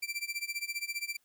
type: tone with tremolo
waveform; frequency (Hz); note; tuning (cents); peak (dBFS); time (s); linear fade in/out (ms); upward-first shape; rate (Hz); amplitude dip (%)
sawtooth; 2347; D7; -2; -28; 0.02-1.17; 10; sine; 15; 90
effects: white hiss -73 dBFS RMS until 1.24 s